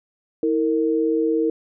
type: tone pair together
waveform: sine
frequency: 322.7 / 458.9 Hz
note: E4 / A#4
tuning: -37 / -27 cents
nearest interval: tritone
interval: 610 cents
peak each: -20 dBFS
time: 0.43-1.5 s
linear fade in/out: 2 ms
effects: none